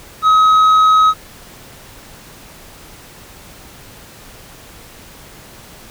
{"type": "tone with tanh clipping", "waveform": "sine", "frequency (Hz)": 1272, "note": "D#6", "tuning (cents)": 38, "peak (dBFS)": -8, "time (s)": [0.22, 1.14], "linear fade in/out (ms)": 50, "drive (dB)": 5, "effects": ["pink hiss -39 dBFS RMS until 5.9 s"]}